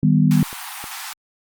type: chord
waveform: sine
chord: Eb augmented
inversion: none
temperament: equal with one note detuned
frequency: 155.56 / 196 / 248.1 Hz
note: Eb3 / G3 / B3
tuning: 0 / 0 / +8 cents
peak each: -15 / -17 / -18 dBFS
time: 0.03-0.43 s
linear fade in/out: 2 ms
type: high-pass noise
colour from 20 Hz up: pink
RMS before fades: -32 dBFS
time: 0.31-1.13 s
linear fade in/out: 0 ms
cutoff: 750 Hz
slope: 96 dB/octave
type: clicks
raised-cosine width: 2 ms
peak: -24 dBFS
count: 2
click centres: 0.529 / 0.841 s
effects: Opus 48 kbps